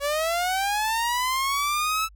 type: linear sweep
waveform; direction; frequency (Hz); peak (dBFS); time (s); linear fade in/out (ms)
sawtooth; up; 559 to 1318.5; -19; 0-2.09; 50
effects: added 50 Hz sine -47 dBFS peak until 2.15 s